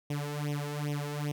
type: tone with flanger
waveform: sawtooth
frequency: 146.4 Hz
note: D3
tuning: 5 cents flat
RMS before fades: -34 dBFS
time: 0.1-1.32 s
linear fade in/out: 5 ms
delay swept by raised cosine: 0.33 to 2.33 ms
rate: 2.5 Hz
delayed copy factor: +1
effects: none